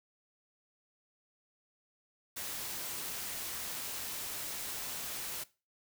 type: noise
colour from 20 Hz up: white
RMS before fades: -40 dBFS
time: 2.36-5.44 s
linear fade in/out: 10 ms
effects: noise-tail reverb RT60 0.3 s tail -19 dB re dry